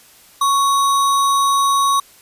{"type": "tone with sample-and-hold", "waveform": "sine", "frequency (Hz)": 1108.7, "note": "C#6", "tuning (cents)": 0, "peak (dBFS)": -12, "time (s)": [0.41, 2], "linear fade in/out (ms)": 5, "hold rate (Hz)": 4900, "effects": ["white hiss -47 dBFS RMS until 2.21 s", "resampled to 32000 Hz"]}